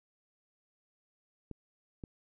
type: clicks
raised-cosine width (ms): 3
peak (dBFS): -29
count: 2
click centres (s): 1.513 / 2.038
effects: none